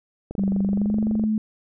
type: click train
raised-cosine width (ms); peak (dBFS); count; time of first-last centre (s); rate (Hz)
2; -18; 23; 0.31-1.238; 23.7
type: tone with pitch glide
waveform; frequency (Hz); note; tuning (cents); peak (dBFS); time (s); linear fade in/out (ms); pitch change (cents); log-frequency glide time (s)
sine; 196 to 216.2; G3 to A3; 0 to -30; -19; 0.38-1.38; 2; +170; 0.66-1.03
effects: none